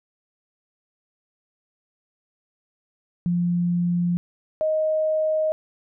sine tone pair in turn, 174.61 / 624.8 Hz, F3 / D#5, 0 / +7 cents, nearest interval octave + minor seventh, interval 2207 cents, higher second, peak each -19 dBFS, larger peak neither, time 3.26-4.17 / 4.61-5.52 s, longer neither, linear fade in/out 0 ms, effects none

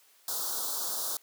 white band-stop noise, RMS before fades -33 dBFS, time 0.28-1.17 s, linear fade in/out 2 ms, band 1400 to 3700 Hz, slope 48 dB/octave, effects white hiss -62 dBFS RMS until 1.22 s + high-pass 400 Hz 12 dB/octave

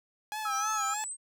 sawtooth tone with vibrato, 829 Hz, G#5, 3 cents flat, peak -30 dBFS, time 0.32-1.04 s, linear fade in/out 0 ms, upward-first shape sine, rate 3.2 Hz, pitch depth 78 cents each way
sine tone, 1304 Hz, E6, 19 cents flat, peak -30 dBFS, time 0.45-0.94 s, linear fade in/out 5 ms
sine exponential sweep, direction up, 5600 to 8450 Hz, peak -35 dBFS, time 0.5-1.17 s, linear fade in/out 50 ms
effects none

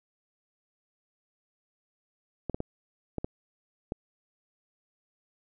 clicks, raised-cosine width 2 ms, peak -18 dBFS, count 6, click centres 2.497 / 2.545 / 2.604 / 3.183 / 3.245 / 3.921 s, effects none

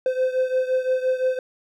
triangle beating tone pair, 513 / 518.8 Hz, C5 / C5, -34 / -15 cents, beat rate 5.8 Hz, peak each -19 / -23 dBFS, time 0.06-1.39 s, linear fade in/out 2 ms, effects none

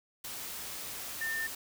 sine tone in noise, 1800 Hz, A6, 39 cents sharp, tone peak -32 dBFS, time 1.21-1.47 s, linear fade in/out 5 ms, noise white, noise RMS -41 dBFS, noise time 0.24-1.55 s, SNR +6 dB, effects none

